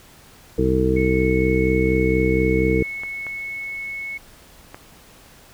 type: harmonic tone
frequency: 64.2 Hz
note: C2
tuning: 32 cents flat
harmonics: 1 / 2 / 3 / 4 / 5 / 6 / 7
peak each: -23 / -25 / -24 / -31 / -22 / -28 / -20 dBFS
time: 0.58-2.83 s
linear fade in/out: 5 ms
type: tone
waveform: sine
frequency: 2200 Hz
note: C#7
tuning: 14 cents flat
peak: -27 dBFS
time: 0.96-4.18 s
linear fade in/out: 10 ms
type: clicks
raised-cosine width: 0.5 ms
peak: -20 dBFS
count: 3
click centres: 3.035 / 3.267 / 4.745 s
effects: pink hiss -48 dBFS RMS until 5.53 s